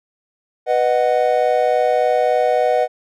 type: chord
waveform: triangle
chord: B major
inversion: none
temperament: just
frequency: 493.9 / 617.4 / 740.8 Hz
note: B4 / D#5 / F#5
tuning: 0 / -14 / +2 cents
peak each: -16 dBFS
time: 0.66-2.88 s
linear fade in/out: 50 ms
effects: none